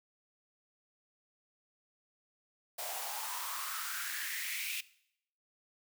white noise with high-pass filter sweep, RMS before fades -39 dBFS, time 2.78-4.81 s, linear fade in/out 10 ms, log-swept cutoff 640 to 2600 Hz, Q 5.2, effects noise-tail reverb RT60 0.7 s tail -19 dB re dry

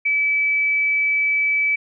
sine tone, 2300 Hz, D7, 37 cents flat, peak -16 dBFS, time 0.05-1.76 s, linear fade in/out 10 ms, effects none

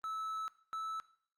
triangle tone pair in turn, 1305 / 1309.9 Hz, E6 / E6, -18 / -11 cents, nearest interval unison, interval 7 cents, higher second, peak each -35 / -35 dBFS, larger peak neither, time 0.04-0.48 / 0.73-1 s, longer first, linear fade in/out 0 ms, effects noise-tail reverb RT60 0.6 s tail -18 dB re dry + Opus 32 kbps

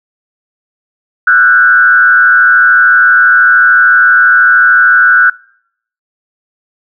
sine tone with frequency modulation, 1480 Hz, F#6, in tune, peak -3 dBFS, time 1.27-5.3 s, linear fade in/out 5 ms, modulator 113 Hz, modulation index 0.91, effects noise-tail reverb RT60 0.7 s tail -26 dB re dry

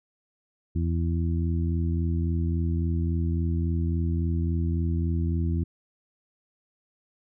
harmonic tone, 83.6 Hz, E2, 25 cents sharp, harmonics 1 / 2 / 3 / 4, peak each -24 / -30 / -34 / -36 dBFS, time 0.75-5.64 s, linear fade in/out 10 ms, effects none

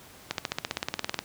accelerating click train, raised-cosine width 0.2 ms, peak -10 dBFS, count 16, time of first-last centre 0.31-1.19 s, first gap 72 ms, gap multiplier 0.97, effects pink hiss -50 dBFS RMS until 1.24 s + high-pass 80 Hz 12 dB/octave

